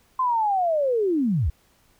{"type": "linear sweep", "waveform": "sine", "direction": "down", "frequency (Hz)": [1046.5, 55], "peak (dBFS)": -19, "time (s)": [0.19, 1.5], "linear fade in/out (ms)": 5, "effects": ["pink hiss -61 dBFS RMS until 1.99 s"]}